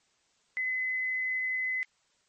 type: tone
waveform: sine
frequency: 2028 Hz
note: B6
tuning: 45 cents sharp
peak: -28 dBFS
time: 0.57-1.83 s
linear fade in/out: 0 ms
effects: white hiss -70 dBFS RMS until 2.28 s + MP3 32 kbps